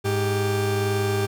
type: tone pair together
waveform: 40% pulse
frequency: 104 / 394.2 Hz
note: G#2 / G4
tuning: +3 / +10 cents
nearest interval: octave + major seventh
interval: 2307 cents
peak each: -23 dBFS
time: 0.04-1.27 s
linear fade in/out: 20 ms
effects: none